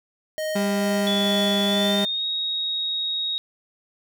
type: tone with tremolo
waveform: square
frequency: 622.3 Hz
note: D#5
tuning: in tune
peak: -25 dBFS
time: 0.38-2.05 s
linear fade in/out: 0 ms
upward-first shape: sine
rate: 2.2 Hz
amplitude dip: 30%
type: tone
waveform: 35% pulse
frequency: 199.7 Hz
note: G3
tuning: 32 cents sharp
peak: -20 dBFS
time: 0.55-2.05 s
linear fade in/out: 10 ms
type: tone with pitch glide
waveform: sine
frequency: 3435 to 3768 Hz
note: A7 to A#7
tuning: -42 to +18 cents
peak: -23 dBFS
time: 1.07-3.38 s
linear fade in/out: 0 ms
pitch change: +160 cents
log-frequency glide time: 1.65-2.25 s
effects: none